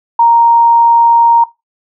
sine tone, 932.3 Hz, A#5, in tune, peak -4 dBFS, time 0.19-1.44 s, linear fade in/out 5 ms, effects noise-tail reverb RT60 0.2 s tail -18 dB re dry

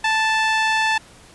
sawtooth tone with band-pass filter, 879 Hz, A5, 2 cents flat, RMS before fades -19 dBFS, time 0.04-0.98 s, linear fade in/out 5 ms, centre 2100 Hz, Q 0.89, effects pink hiss -47 dBFS RMS until 1.34 s + resampled to 24000 Hz

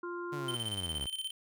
harmonic tone, 349.2 Hz, F4, in tune, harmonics 1 / 3 / 4, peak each -38 / -43 / -44 dBFS, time 0.03-0.55 s, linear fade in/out 5 ms
sawtooth linear sweep, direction down, 149.4 to 62.2 Hz, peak -35 dBFS, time 0.32-1.07 s, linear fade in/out 10 ms
square tone with tremolo, 3095 Hz, G7, 23 cents flat, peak -34 dBFS, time 0.48-1.31 s, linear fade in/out 5 ms, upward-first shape square, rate 17 Hz, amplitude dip 70%
effects none

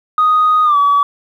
sine tone with pitch glide, 1244.5 to 1141.2 Hz, D#6 to C#6, 0 to +50 cents, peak -7 dBFS, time 0.18-1.03 s, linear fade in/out 2 ms, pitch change -150 cents, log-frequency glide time 0.64-0.77 s, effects tanh soft clip ceiling -5 dBFS + 8-bit

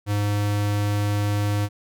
square tone, 103 Hz, G#2, 14 cents flat, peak -21 dBFS, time 0.06-1.69 s, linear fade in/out 50 ms, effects none

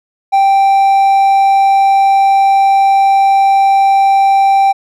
triangle tone, 784 Hz, G5, in tune, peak -4 dBFS, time 0.32-4.73 s, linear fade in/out 20 ms, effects none

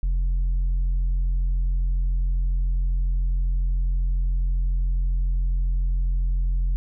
sine tone with tanh clipping, 43.65 Hz, F1, in tune, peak -20 dBFS, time 0.03-6.76 s, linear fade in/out 0 ms, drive 3 dB, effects none

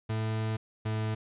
40% pulse tone pair in turn, 110 / 109.11 Hz, A2 / A2, 0 / -14 cents, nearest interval unison, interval 14 cents, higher first, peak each -28 dBFS, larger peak neither, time 0.09-0.57 / 0.85-1.15 s, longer first, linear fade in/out 10 ms, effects resampled to 8000 Hz + 11-bit

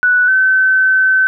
sine tone pair in turn, 1480 / 1529.5 Hz, F#6 / G6, 0 / -43 cents, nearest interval minor second, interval 57 cents, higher second, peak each -8 dBFS, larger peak neither, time 0.03-0.28 / 0.28-1.27 s, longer second, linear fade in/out 0 ms, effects none

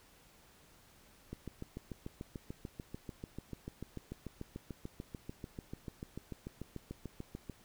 click train, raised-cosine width 3 ms, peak -29 dBFS, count 43, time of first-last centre 1.33-7.497 s, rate 6.81 Hz, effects pink hiss -63 dBFS RMS until 7.64 s

